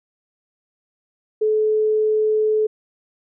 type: tone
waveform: sine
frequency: 431 Hz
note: A4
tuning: 36 cents flat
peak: -15 dBFS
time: 1.41-2.67 s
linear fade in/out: 10 ms
effects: none